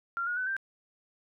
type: tone with pitch steps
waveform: sine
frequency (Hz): 1383 / 1443.4 / 1506.4 / 1572.2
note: F6 / F#6 / F#6 / G6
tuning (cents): -17 / -43 / +31 / +5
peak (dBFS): -29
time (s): 0.17-0.566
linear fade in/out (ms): 0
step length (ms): 99
effects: none